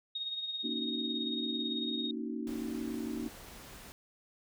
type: tone with tremolo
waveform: sine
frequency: 3729 Hz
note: A#7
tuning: in tune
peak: -33 dBFS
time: 0.15-2.11 s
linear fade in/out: 5 ms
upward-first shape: sine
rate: 18 Hz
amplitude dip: 50%
type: chord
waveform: sine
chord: D# minor seventh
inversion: second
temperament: just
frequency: 233.3 / 280 / 311.1 / 373.4 Hz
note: A#3 / C#4 / D#4 / F#4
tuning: +2 / +18 / 0 / +16 cents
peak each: -38 / -41 / -40 / -44 dBFS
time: 0.63-3.29 s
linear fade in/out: 20 ms
type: noise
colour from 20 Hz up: pink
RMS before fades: -50 dBFS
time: 2.47-3.92 s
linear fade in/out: 0 ms
effects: none